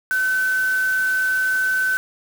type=tone in noise; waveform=sine; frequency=1522 Hz; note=F#6; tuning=48 cents sharp; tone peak=-17 dBFS; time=0.11-1.97 s; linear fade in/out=0 ms; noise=white; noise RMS=-35 dBFS; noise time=0.11-1.97 s; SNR=+15 dB; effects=none